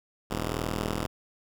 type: tone pair together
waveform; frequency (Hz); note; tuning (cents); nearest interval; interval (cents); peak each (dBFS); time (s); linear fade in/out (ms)
5% pulse; 41.2 / 103.83; E1 / G#2; 0 / 0; octave + major third; 1600; -19 / -23; 0.3-1.07; 10
effects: none